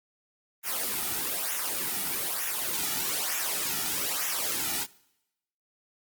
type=noise with flanger; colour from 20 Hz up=white; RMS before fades=-30 dBFS; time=0.63-4.87 s; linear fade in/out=50 ms; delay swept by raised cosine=0.22 to 1.92 ms; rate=1.1 Hz; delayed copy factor=-0.8; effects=noise-tail reverb RT60 0.9 s tail -23 dB re dry + Opus 24 kbps